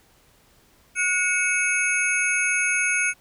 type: tone cluster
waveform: sine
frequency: 1457 / 2233 / 2577 / 6470 / 9860 Hz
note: F#6 / C#7 / E7 / G#8 / D#9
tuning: -27 / +12 / -40 / -46 / -17 cents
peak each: -25 / -24 / -26 / -30 / -29 dBFS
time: 0.95-3.14 s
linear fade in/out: 50 ms
effects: pink hiss -58 dBFS RMS until 3.2 s

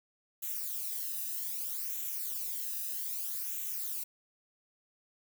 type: noise with flanger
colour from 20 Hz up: violet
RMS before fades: -37 dBFS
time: 0.42-4.04 s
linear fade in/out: 10 ms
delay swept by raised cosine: 0.2 to 0.92 ms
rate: 0.63 Hz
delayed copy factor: -0.7
effects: none

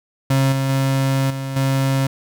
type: tone with level steps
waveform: 35% pulse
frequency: 134.9 Hz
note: C#3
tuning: 47 cents flat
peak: -12 / -16 / -14 / -22 / -14 dBFS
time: 0.3-2.07 s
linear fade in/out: 5 ms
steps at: 0.52 / 0.69 / 1.3 / 1.56 s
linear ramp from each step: 5 ms
effects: none

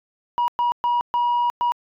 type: tone bursts at uneven times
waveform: sine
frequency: 962 Hz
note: B5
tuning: 46 cents flat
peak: -15 dBFS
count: 5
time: 0.38-0.48 / 0.59-0.72 / 0.84-1.01 / 1.14-1.5 / 1.61-1.72 s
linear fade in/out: 0 ms
effects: tanh soft clip ceiling -16 dBFS

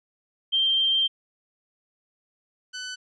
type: tone pair in turn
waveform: sine / 15% pulse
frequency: 3157 / 1499.8 Hz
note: G7 / F#6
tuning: +12 / +23 cents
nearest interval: octave + minor second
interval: 1289 cents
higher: first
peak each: -19 / -26 dBFS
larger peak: first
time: 0.52-1.08 / 2.73-2.96 s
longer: first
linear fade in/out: 20 ms
effects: resampled to 24000 Hz

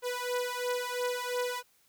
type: beating tone pair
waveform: sawtooth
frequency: 491.8 / 494.7 Hz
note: B4 / B4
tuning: -7 / +3 cents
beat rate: 2.9 Hz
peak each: -30 dBFS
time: 0.02-1.63 s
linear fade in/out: 50 ms
effects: white hiss -67 dBFS RMS until 1.88 s

